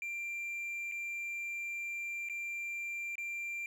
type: tone with dropouts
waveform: triangle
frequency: 2370 Hz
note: D7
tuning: 15 cents sharp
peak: -35 dBFS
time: 0.02-3.66 s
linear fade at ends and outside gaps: 1 ms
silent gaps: 0.915-0.92 / 2.288-2.297 / 3.155-3.181 s
effects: none